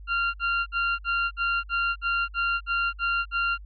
30% pulse tone bursts, 1386 Hz, F6, 14 cents flat, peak -20 dBFS, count 11, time 0.07-3.58 s, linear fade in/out 50 ms, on 270 ms, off 54 ms, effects added 50 Hz sine -40 dBFS peak until 3.65 s + resampled to 11025 Hz

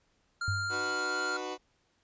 square tone, 1396.9 Hz, F6, in tune, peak -32 dBFS, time 0.41-1.37 s, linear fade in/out 5 ms
sine tone with exponential decay, 97.9 Hz, G2, 2 cents flat, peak -27 dBFS, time 0.48-0.99 s, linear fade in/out 0 ms, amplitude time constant 110 ms
20% pulse chord, B major, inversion first, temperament equal with one note detuned, 303.5 / 370 / 493.9 Hz, D#4 / F#4 / B4, -43 / 0 / 0 cents, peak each -37 / -33 / -35 dBFS, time 0.69-1.58 s, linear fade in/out 50 ms
effects pink hiss -72 dBFS RMS until 2.03 s + resampled to 16000 Hz

